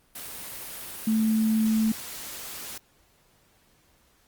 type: tone in noise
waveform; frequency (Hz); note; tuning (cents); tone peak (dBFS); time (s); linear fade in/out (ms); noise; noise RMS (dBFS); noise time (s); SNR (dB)
sine; 220; A3; 0; -20; 1.07-1.92; 5; white; -38; 0.15-2.78; +15
effects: pink hiss -63 dBFS RMS until 4.27 s + Opus 32 kbps